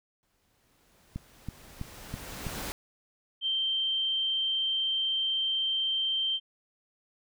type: noise with exponential growth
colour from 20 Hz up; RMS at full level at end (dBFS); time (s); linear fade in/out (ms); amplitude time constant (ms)
pink; -35; 0.23-2.72; 0; 540
type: click train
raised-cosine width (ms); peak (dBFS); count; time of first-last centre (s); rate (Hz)
5; -22; 5; 1.16-2.467; 3.06
type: tone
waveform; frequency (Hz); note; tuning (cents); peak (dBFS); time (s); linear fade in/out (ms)
sine; 3136; G7; 0; -26; 3.41-6.4; 50
effects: none